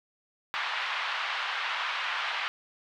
pink band-pass noise, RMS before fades -32 dBFS, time 0.54-2.48 s, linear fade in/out 0 ms, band 940 to 3500 Hz, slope 24 dB/octave, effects none

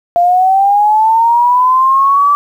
sine linear sweep, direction up, 688 to 1162 Hz, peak -6 dBFS, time 0.16-2.35 s, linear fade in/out 0 ms, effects 7-bit

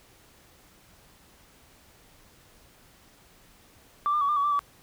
sine tone with pitch steps, 1170 / 1200 / 1129 / 1197 / 1131 / 1174 / 1146 Hz, D6 / D6 / C#6 / D6 / C#6 / D6 / D6, -7 / +37 / +31 / +33 / +34 / -1 / -43 cents, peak -21 dBFS, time 4.06-4.592 s, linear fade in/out 0 ms, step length 76 ms, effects tanh soft clip ceiling -17 dBFS + pink hiss -57 dBFS RMS until 4.82 s

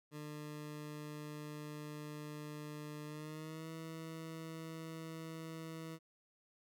20% pulse tone with pitch glide, 150 to 161.7 Hz, D3 to E3, +37 to -33 cents, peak -40 dBFS, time 0.11-5.99 s, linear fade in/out 50 ms, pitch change +130 cents, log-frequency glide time 3.06-3.7 s, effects none

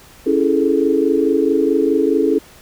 sine chord, A major seventh, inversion first, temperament equal, 277.2 / 329.6 / 415.3 / 440 Hz, C#4 / E4 / G#4 / A4, 0 / 0 / 0 / 0 cents, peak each -18 dBFS, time 0.26-2.39 s, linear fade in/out 10 ms, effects pink hiss -44 dBFS RMS until 2.61 s

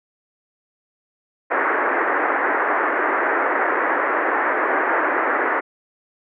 white band-pass noise, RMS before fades -20 dBFS, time 1.5-5.61 s, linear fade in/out 20 ms, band 290 to 1900 Hz, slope 48 dB/octave, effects none

